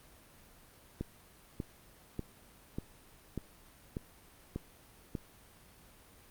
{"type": "click train", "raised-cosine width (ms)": 3, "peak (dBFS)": -23, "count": 8, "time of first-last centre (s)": [1.01, 5.152], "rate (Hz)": 1.69, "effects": ["pink hiss -59 dBFS RMS until 6.3 s", "Opus 32 kbps"]}